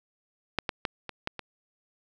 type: clicks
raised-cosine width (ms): 0.3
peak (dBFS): -9 / -12 / -11 / -20 / -13 / -20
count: 6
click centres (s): 0.587 / 0.692 / 0.852 / 1.093 / 1.274 / 1.393
effects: none